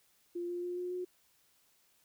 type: tone with pitch steps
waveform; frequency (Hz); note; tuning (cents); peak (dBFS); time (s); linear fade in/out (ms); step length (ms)
sine; 348.1 / 351.5 / 355 / 358.5 / 362; F4 / F4 / F4 / F4 / F#4; -6 / +11 / +28 / +45 / -38; -35; 0.35-1.05; 10; 140
effects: white hiss -70 dBFS RMS until 2.04 s